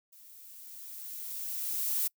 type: noise with level ramp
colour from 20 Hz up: violet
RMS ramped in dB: -55 to -29 dBFS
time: 0.12-2.08 s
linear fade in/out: 10 ms
effects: noise-tail reverb RT60 0.1 s tail -26 dB re dry